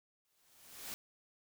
white noise with exponential growth, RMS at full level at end -42 dBFS, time 0.25-0.94 s, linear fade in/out 0 ms, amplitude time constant 150 ms, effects none

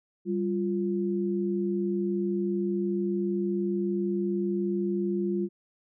sine tone pair together, 196 / 349.2 Hz, G3 / F4, 0 / 0 cents, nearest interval minor seventh, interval 1000 cents, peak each -28 dBFS, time 0.25-5.49 s, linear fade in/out 50 ms, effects none

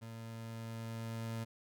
30% pulse tone with level ramp, 113.7 Hz, A#2, 43 cents flat, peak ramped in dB -43 to -35 dBFS, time 0.01-1.45 s, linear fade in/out 20 ms, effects none

